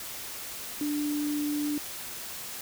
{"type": "tone in noise", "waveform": "sine", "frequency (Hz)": 294.7, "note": "D4", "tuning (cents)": 6, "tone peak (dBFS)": -27, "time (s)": [0.81, 1.78], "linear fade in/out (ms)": 2, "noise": "white", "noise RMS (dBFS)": -39, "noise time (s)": [0, 2.61], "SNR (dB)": 9, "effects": []}